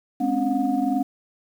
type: tone cluster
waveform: sine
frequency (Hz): 210.7 / 259 / 281.1 / 721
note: G#3 / C4 / C#4 / F#5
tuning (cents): +25 / -17 / +24 / -45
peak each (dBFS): -29 / -23 / -24 / -26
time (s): 0.2-1.03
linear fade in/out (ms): 10
effects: tanh soft clip ceiling -9 dBFS + 8-bit